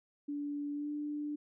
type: tone with pitch glide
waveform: sine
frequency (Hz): 289.6 to 295.5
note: D4 to D4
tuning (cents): -24 to +11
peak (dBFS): -35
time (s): 0.28-1.36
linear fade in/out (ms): 10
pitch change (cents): +35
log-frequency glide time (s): 0.73-0.9
effects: none